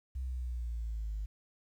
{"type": "exponential sweep", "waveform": "sine", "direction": "down", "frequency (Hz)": [65.8, 50.9], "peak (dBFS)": -33, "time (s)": [0.15, 1.26], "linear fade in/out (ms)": 10, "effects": ["tanh soft clip ceiling -31 dBFS", "11-bit"]}